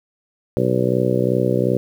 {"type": "harmonic tone", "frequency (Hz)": 62.7, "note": "B1", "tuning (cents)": 27, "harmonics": [2, 3, 4, 5, 6, 7, 8, 9], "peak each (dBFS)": [-22, -23, -26, -25, -22, -27, -22, -26], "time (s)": [0.57, 1.77], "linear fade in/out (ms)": 0, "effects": ["8-bit"]}